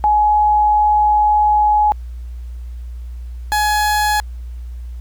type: tone pair in turn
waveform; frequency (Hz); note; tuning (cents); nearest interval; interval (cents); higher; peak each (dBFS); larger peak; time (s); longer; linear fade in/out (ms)
sine / 30% pulse; 842 / 842; G#5 / G#5; +24 / +24; unison; 0; neither; -10 / -11; first; 0.04-1.92 / 3.52-4.2; first; 0
effects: added 60 Hz sine -26 dBFS peak until 5 s + pink hiss -55 dBFS RMS until 5 s